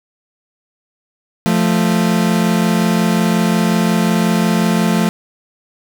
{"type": "tone pair together", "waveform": "40% pulse", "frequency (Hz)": [174.44, 220], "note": ["F3", "A3"], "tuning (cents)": [-2, 0], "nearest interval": "major third", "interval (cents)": 402, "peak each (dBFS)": -14, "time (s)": [1.46, 5.09], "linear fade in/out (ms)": 0, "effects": []}